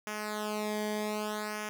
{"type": "tone with flanger", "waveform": "sawtooth", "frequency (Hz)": 211.8, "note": "G#3", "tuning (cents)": 34, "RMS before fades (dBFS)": -35, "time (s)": [0.07, 1.69], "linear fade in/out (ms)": 0, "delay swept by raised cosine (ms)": [0.24, 0.75], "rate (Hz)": 0.63, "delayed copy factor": -0.85, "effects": []}